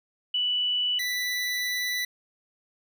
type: tone pair in turn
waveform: sine / 25% pulse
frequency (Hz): 2964 / 1978.2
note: F#7 / B6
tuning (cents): +2 / +2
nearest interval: perfect fifth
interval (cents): 700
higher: first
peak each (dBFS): -23 / -23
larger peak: neither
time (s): 0.34-0.99 / 0.99-2.05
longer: second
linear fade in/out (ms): 5
effects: none